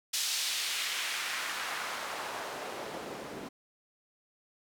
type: noise with band-pass filter sweep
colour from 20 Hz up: white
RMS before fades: -36 dBFS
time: 0.13-3.49 s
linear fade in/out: 10 ms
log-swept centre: 4900 to 290 Hz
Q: 1
effects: none